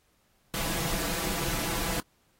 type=noise with comb filter; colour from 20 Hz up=pink; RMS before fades=-31 dBFS; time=0.54-2 s; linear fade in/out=0 ms; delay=6 ms; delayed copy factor=+0.7; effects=pink hiss -69 dBFS RMS until 2.39 s + AAC 48 kbps